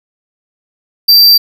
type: tone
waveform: square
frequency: 4688 Hz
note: D8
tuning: 4 cents flat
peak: -3 dBFS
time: 1.08-1.38 s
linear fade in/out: 10 ms
effects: none